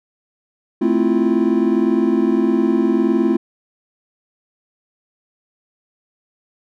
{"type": "chord", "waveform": "triangle", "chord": "F major seventh", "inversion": "first", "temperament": "equal", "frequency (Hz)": [220, 261.6, 329.6, 349.2], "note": ["A3", "C4", "E4", "F4"], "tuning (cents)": [0, 0, 0, 0], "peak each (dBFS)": -17, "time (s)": [0.81, 3.37], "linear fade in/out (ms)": 10, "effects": []}